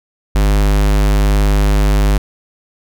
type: tone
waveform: square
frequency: 50.6 Hz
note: G#1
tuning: 44 cents flat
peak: -10 dBFS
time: 0.35-2.18 s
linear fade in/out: 5 ms
effects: none